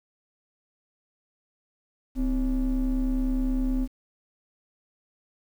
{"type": "ring-modulated tone", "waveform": "triangle", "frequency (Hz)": 146.83, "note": "D3", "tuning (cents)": 0, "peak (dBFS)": -17, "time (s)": [2.15, 3.88], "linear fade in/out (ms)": 50, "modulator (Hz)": 112, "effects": ["tanh soft clip ceiling -13 dBFS", "9-bit"]}